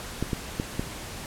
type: clicks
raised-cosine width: 3 ms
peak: -13 dBFS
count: 4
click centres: 0.226 / 0.332 / 0.599 / 0.795 s
effects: pink hiss -38 dBFS RMS until 1.26 s + low-pass 12000 Hz 12 dB/octave

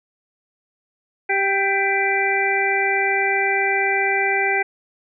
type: harmonic tone with a mistuned harmonic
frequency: 392 Hz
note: G4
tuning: in tune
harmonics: 1 / 2 / 4 / 5 / 6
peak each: -24 / -23 / -25 / -22 / -23 dBFS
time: 1.29-4.63 s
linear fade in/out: 10 ms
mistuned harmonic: 5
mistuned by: +32 cents
effects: none

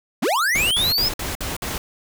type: linear sweep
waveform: square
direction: up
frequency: 164.81 to 5274 Hz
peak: -18 dBFS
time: 0.22-1.09 s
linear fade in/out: 10 ms
type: noise bursts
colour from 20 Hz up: pink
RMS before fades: -27 dBFS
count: 6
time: 0.55-1.78 s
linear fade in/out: 2 ms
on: 160 ms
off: 54 ms
effects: none

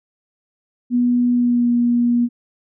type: tone with pitch glide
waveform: sine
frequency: 244 to 239.7 Hz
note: B3 to A#3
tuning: -21 to +48 cents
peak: -13 dBFS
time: 0.9-2.29 s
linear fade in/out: 50 ms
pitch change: -31 cents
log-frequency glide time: 1.33-1.7 s
effects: none

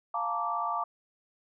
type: chord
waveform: sine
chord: Bb major seventh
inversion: second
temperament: just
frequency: 699.2 / 874.1 / 932.3 / 1165.4 Hz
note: F5 / A5 / Bb5 / D6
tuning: +2 / -12 / 0 / -14 cents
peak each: -35 / -36 / -36 / -31 dBFS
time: 0.14-0.84 s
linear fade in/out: 5 ms
effects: none

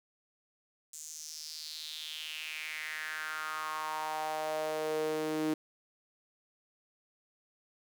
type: tone with high-pass filter sweep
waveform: sawtooth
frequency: 155.5 Hz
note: D#3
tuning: 1 cent flat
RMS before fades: -37 dBFS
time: 0.93-5.54 s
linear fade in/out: 5 ms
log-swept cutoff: 7300 to 320 Hz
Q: 4.5
effects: none

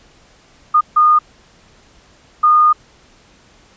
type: tone bursts at uneven times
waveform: sine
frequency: 1224 Hz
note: D#6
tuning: 29 cents flat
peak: -7 dBFS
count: 3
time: 0.74-0.81 / 0.96-1.19 / 2.43-2.73 s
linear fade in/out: 10 ms
effects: pink hiss -49 dBFS RMS until 3.76 s + resampled to 16000 Hz

